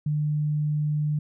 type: tone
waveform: sine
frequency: 150 Hz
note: D3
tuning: 37 cents sharp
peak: -22 dBFS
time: 0.06-1.19 s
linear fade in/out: 5 ms
effects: none